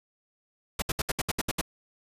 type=noise bursts; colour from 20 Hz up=pink; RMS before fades=-28 dBFS; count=9; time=0.79-1.613 s; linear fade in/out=5 ms; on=31 ms; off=68 ms; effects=resampled to 32000 Hz